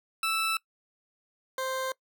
20% pulse tone pair in turn, 1318.5 / 523.2 Hz, E6 / C5, 0 / 0 cents, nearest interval octave + major third, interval 1600 cents, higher first, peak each -21 / -25 dBFS, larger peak first, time 0.23-0.57 / 1.58-1.92 s, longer neither, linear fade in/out 2 ms, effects noise-tail reverb RT60 0.1 s tail -22 dB re dry

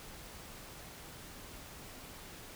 silence, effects pink hiss -50 dBFS RMS until 2.55 s

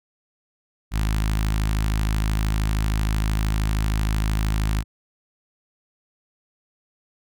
sawtooth tone with notch filter, 53 Hz, G#1, 36 cents sharp, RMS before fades -22 dBFS, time 0.91-4.84 s, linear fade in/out 50 ms, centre 480 Hz, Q 0.64, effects none

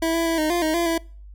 25% pulse tone with pitch steps, 327.6 / 332.6 / 329.6 / 309.2 / 347.9 / 313.5 / 341.4 / 330.8 Hz, E4 / E4 / E4 / D#4 / F4 / D#4 / F4 / E4, -11 / +16 / 0 / -11 / -7 / +13 / -39 / +6 cents, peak -16 dBFS, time 0.02-0.98 s, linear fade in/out 5 ms, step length 120 ms, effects noise-tail reverb RT60 0.4 s tail -24 dB re dry + added 50 Hz sine -39 dBFS peak until 1.34 s

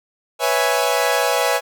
sawtooth chord, C# minor seventh, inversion third, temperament equal, 493.9 / 554.4 / 659.3 / 830.6 Hz, B4 / C#5 / E5 / G#5, 0 / 0 / 0 / 0 cents, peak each -18 dBFS, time 0.39-1.61 s, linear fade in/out 50 ms, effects none

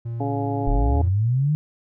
triangle tone with pitch glide, 116.54 to 111.21 Hz, A#2 to A2, 0 to +19 cents, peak -24 dBFS, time 0.05-1.09 s, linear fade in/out 10 ms, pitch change -81 cents, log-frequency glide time 0.29-0.38 s
harmonic tone, 140.3 Hz, C#3, 21 cents sharp, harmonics 1 / 2 / 3 / 4 / 5 / 6, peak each -36 / -27 / -30 / -36 / -30 / -32 dBFS, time 0.2-1.02 s, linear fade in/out 5 ms
sine linear sweep, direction up, 32.7 to 155.56 Hz, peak -17 dBFS, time 0.67-1.55 s, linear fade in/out 0 ms
effects none

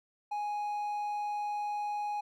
triangle tone, 830.6 Hz, G#5, in tune, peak -30 dBFS, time 0.31-2.21 s, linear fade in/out 10 ms, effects none

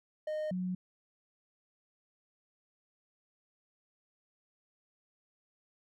triangle / sine tone pair in turn, 615 / 182.84 Hz, D#5 / F#3, -20 / -20 cents, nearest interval octave + major sixth, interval 2100 cents, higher first, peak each -31 / -32 dBFS, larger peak first, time 0.27-0.51 / 0.51-0.75 s, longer neither, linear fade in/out 5 ms, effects none

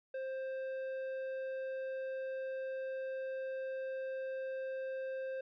sine tone with tanh clipping, 527 Hz, C5, 12 cents sharp, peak -39 dBFS, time 0.14-5.41 s, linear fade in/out 5 ms, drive 9 dB, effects none

